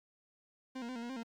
40% pulse tone with pitch steps, 260.4 / 234.9 / 256.1 / 232.2 / 238.9 / 264.2 / 230.3 Hz, C4 / A#3 / C4 / A#3 / A#3 / C4 / A#3, -8 / +13 / -37 / -7 / +43 / +17 / -21 cents, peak -39 dBFS, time 0.75-1.233 s, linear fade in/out 10 ms, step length 69 ms, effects low-pass 6000 Hz 12 dB/octave + 11-bit

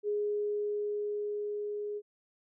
sine tone with level ramp, 415.3 Hz, G#4, in tune, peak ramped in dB -28 to -34 dBFS, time 0.03-2.02 s, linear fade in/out 50 ms, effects none

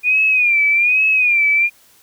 sine tone with vibrato, 2437 Hz, D#7, 37 cents flat, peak -11 dBFS, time 0.03-1.7 s, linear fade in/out 50 ms, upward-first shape sine, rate 1.2 Hz, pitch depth 100 cents each way, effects white hiss -51 dBFS RMS until 2.02 s

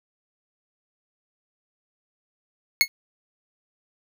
25% pulse tone with exponential decay, 2179 Hz, C#7, 30 cents flat, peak -6 dBFS, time 2.81-2.88 s, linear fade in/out 0 ms, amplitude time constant 15 ms, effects none

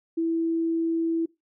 sine tone, 329.6 Hz, E4, in tune, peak -22 dBFS, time 0.17-1.26 s, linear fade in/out 10 ms, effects noise-tail reverb RT60 0.2 s tail -21 dB re dry

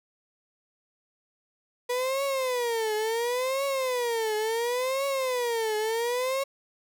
35% pulse tone with vibrato, 486.3 Hz, B4, 27 cents flat, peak -24 dBFS, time 1.89-6.44 s, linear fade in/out 10 ms, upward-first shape triangle, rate 0.71 Hz, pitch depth 240 cents each way, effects none

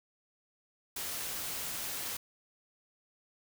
white noise, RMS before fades -38 dBFS, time 0.96-2.17 s, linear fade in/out 5 ms, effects none

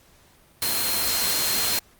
sine tone in noise, 4186 Hz, C8, in tune, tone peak -28 dBFS, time 0.62-1.79 s, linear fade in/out 2 ms, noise white, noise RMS -24 dBFS, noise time 0.62-1.79 s, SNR -7 dB, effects pink hiss -56 dBFS RMS until 1.99 s + Opus 48 kbps

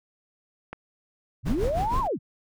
click, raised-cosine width 0.5 ms, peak -20 dBFS, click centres 0.73 s
sine linear two-way sweep, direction up then down, 88.4 to 1100 to 88.4 Hz, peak -24 dBFS, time 1.43-2.19 s, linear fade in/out 50 ms, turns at 2 s
brown noise with tremolo, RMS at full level -26 dBFS, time 1.45-2.08 s, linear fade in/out 20 ms, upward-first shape sine, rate 6.4 Hz, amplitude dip 70%
effects none

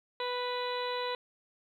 harmonic tone, 493.9 Hz, B4, in tune, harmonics 1 / 2 / 3 / 4 / 5 / 6 / 7 / 8, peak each -35 / -36 / -45 / -44 / -46 / -48 / -47 / -41 dBFS, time 0.2-1.15 s, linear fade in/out 2 ms, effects 11-bit

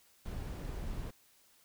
brown noise, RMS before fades -40 dBFS, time 0.25-1.11 s, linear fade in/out 10 ms, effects white hiss -66 dBFS RMS until 1.64 s

